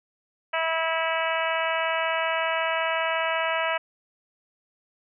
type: harmonic tone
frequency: 325.4 Hz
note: E4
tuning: 22 cents flat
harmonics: 2 / 3 / 4 / 5 / 6 / 7 / 8 / 9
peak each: -28 / -30 / -31 / -32 / -33 / -33 / -34 / -35 dBFS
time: 0.53-3.78 s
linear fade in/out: 10 ms
effects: none